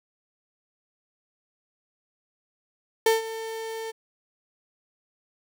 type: tone with ADSR envelope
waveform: 35% pulse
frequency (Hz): 447.7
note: A4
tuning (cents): +30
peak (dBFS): -14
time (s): 3.06-3.92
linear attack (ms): 4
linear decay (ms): 150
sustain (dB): -16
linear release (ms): 20
effects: none